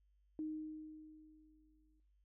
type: tone with exponential decay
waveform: sine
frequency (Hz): 310.2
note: D#4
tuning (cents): -5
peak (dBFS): -38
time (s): 0.39-2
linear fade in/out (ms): 1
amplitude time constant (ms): 350
effects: noise-tail reverb RT60 0.4 s tail -18 dB re dry + added 50 Hz sine -70 dBFS peak until 2.24 s